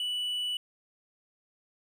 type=tone; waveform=triangle; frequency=2960 Hz; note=F#7; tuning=in tune; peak=-28 dBFS; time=0-0.57 s; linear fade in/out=2 ms; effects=none